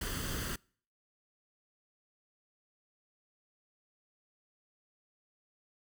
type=noise with comb filter; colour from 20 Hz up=pink; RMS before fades=-37 dBFS; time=0.01-0.56 s; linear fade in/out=5 ms; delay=0.64 ms; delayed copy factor=+0.6; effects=noise-tail reverb RT60 0.5 s tail -26 dB re dry